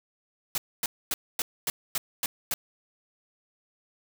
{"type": "noise bursts", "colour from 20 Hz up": "white", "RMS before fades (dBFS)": -28, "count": 8, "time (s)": [0.55, 2.54], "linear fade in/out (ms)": 2, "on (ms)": 30, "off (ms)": 250, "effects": []}